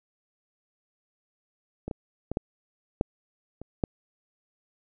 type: clicks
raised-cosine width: 2 ms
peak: -20 / -19 / -17 / -12 / -9 / -26 / -11 dBFS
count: 7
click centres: 1.88 / 1.912 / 2.316 / 2.371 / 3.011 / 3.616 / 3.838 s
effects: none